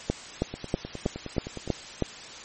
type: two click trains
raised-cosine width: 2 ms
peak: -21 / -10 dBFS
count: 12 / 7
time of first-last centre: 0.54-1.676 / 0.1-2.023 s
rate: 9.68 / 3.12 Hz
effects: white hiss -42 dBFS RMS until 2.44 s + MP3 32 kbps